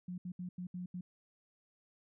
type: tone bursts at uneven times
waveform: sine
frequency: 179.6 Hz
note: F3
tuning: 49 cents sharp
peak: -39 dBFS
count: 6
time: 0.08-0.18 / 0.25-0.32 / 0.39-0.49 / 0.58-0.67 / 0.74-0.86 / 0.94-1.01 s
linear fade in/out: 5 ms
effects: none